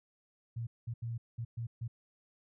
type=tone bursts at uneven times; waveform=sine; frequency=116.3 Hz; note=A#2; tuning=4 cents flat; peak=-35 dBFS; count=6; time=0.56-0.67 / 0.87-0.94 / 1.02-1.18 / 1.38-1.45 / 1.57-1.67 / 1.81-1.88 s; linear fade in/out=10 ms; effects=none